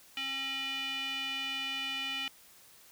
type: tone with band-pass filter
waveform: square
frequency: 269.7 Hz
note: C#4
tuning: 47 cents flat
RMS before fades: -36 dBFS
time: 0.17-2.28 s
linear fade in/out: 2 ms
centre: 2800 Hz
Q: 5.6
effects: white hiss -58 dBFS RMS until 2.91 s